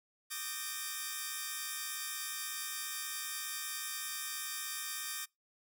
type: chord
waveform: 5% pulse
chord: Eb major seventh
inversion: third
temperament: equal with one note detuned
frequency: 1174.7 / 1244.5 / 1568 / 1828.4 Hz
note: D6 / Eb6 / G6 / Bb6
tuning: 0 / 0 / 0 / -34 cents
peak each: -33 / -34 / -34 / -31 dBFS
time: 0.3-5.26 s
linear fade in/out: 20 ms
effects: noise-tail reverb RT60 0.2 s tail -25 dB re dry